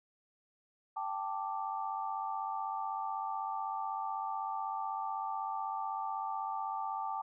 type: chord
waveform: sine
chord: G suspended second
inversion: none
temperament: equal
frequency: 784 / 880 / 1174.7 Hz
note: G5 / A5 / D6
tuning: 0 / 0 / 0 cents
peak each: -39 / -38 / -40 dBFS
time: 0.96-7.22 s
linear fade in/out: 10 ms
effects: none